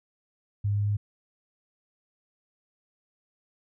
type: tone with pitch steps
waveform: sine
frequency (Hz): 102 / 102.65 / 103.3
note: G#2 / G#2 / G#2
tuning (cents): -31 / -20 / -9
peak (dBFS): -23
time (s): 0.64-0.97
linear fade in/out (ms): 10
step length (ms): 110
effects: none